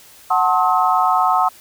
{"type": "chord", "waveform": "sine", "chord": "F# diminished seventh", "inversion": "none", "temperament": "just", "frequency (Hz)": [740, 888, 1065.6, 1278.7], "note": ["F#5", "A5", "C6", "Eb6"], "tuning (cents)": [0, 16, 31, 47], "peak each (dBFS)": [-17, -20, -19, -18], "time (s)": [0.3, 1.49], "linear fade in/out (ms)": 10, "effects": ["white hiss -45 dBFS RMS until 1.6 s"]}